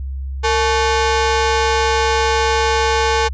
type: ring-modulated tone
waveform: sawtooth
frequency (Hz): 659.3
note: E5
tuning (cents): 0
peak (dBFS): -7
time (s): 0.43-3.29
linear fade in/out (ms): 20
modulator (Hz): 203
effects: added 67 Hz sine -22 dBFS peak until 3.33 s + resampled to 16000 Hz